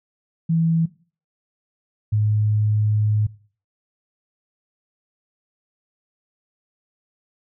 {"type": "tone pair in turn", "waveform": "sine", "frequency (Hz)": [164.3, 106.27], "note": ["E3", "G#2"], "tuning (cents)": [-5, 40], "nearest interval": "minor sixth", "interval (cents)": 755, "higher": "first", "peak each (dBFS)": -16, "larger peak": "neither", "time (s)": [[0.49, 0.86], [2.12, 3.27]], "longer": "second", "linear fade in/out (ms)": 10, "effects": ["noise-tail reverb RT60 0.4 s tail -18 dB re dry"]}